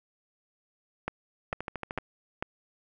two click trains, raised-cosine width 0.5 ms, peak -19 / -15 dBFS, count 7 / 4, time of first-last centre 1.53-1.985 / 1.08-2.425 s, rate 13.2 / 2.23 Hz, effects none

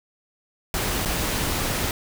pink noise with dropouts, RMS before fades -25 dBFS, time 0.74-1.91 s, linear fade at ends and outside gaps 1 ms, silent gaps 1.051-1.057 s, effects none

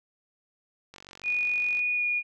click train, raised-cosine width 0.2 ms, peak -28 dBFS, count 41, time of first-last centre 0.94-1.793 s, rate 46.9 Hz
sine tone with pitch glide, 2461 to 2441 Hz, D#7 to D#7, -20 to -34 cents, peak -24 dBFS, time 1.23-2.23 s, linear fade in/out 50 ms, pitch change -14 cents, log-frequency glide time 1.95-2.04 s
effects none

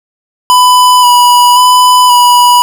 square tone with vibrato, 987.8 Hz, B5, in tune, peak -3 dBFS, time 0.5-2.62 s, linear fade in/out 0 ms, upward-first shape square, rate 0.94 Hz, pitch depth 17 cents each way, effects none

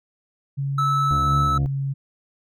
sine tone with pitch glide, 138.59 to 137.39 Hz, C#3 to C#3, 0 to -15 cents, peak -22 dBFS, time 0.57-1.94 s, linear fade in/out 20 ms, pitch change -15 cents, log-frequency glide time 1.4-1.6 s
triangle tone, 1306 Hz, E6, 17 cents flat, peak -17 dBFS, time 0.78-1.58 s, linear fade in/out 5 ms
harmonic tone, 70.9 Hz, C#2, 40 cents sharp, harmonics 1 / 2 / 3 / 4 / 5 / 7 / 8 / 9 / 10, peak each -25 / -29 / -36 / -34 / -41 / -45 / -50 / -51 / -43 dBFS, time 1.11-1.66 s, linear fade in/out 0 ms
effects none

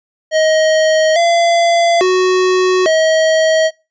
square tone with pitch steps, 629 / 682 / 369.8 / 637 Hz, D#5 / F5 / F#4 / D#5, +19 / -41 / -1 / +41 cents, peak -10 dBFS, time 0.31-3.71 s, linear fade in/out 50 ms, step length 850 ms, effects noise-tail reverb RT60 0.3 s tail -25 dB re dry + resampled to 16000 Hz

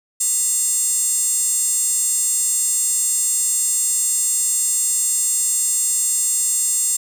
square tone with high-pass filter, 398 Hz, G4, 26 cents sharp, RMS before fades -19 dBFS, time 0.2-6.97 s, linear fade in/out 10 ms, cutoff 7900 Hz, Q 7.4, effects none

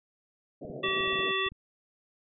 white band-pass noise, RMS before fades -41 dBFS, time 0.61-1.32 s, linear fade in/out 10 ms, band 120 to 680 Hz, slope 96 dB/octave
clicks, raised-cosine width 5 ms, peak -37 dBFS, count 9, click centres 0.65 / 0.7 / 0.886 / 1.006 / 1.076 / 1.131 / 1.192 / 1.465 / 1.52 s
harmonic tone, 383.5 Hz, G4, 38 cents flat, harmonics 1 / 3 / 5 / 7 / 9, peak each -33 / -33 / -33 / -33 / -33 dBFS, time 0.83-1.49 s, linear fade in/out 10 ms
effects none

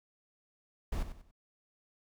brown noise with echo, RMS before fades -33 dBFS, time 0.92-1.03 s, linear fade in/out 5 ms, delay 94 ms, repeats 3, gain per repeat -10 dB, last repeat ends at 1.312 s, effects none

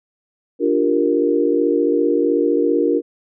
sine chord, G minor seventh, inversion second, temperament equal, 293.7 / 349.2 / 392 / 466.2 Hz, D4 / F4 / G4 / Bb4, 0 / 0 / 0 / 0 cents, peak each -19 / -19 / -23 / -18 dBFS, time 0.59-3.02 s, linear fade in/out 50 ms, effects none

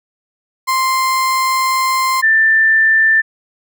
35% pulse / sine tone pair in turn, 1046.5 / 1776.9 Hz, C6 / A6, 0 / +17 cents, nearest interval major sixth, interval 917 cents, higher second, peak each -11 / -8 dBFS, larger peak second, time 0.67-2.22 / 2.22-3.22 s, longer first, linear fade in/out 20 ms, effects none

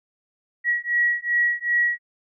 sine beating tone pair, 1915 / 1917.6 Hz, A#6 / A#6, +46 / +48 cents, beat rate 2.6 Hz, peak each -22 dBFS, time 0.64-1.99 s, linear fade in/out 50 ms, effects none

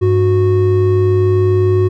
triangle tone pair together, 100 / 367.4 Hz, G2 / F#4, +35 / -12 cents, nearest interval octave + major seventh, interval 2253 cents, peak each -10 dBFS, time 0.01-1.89 s, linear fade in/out 20 ms, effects none

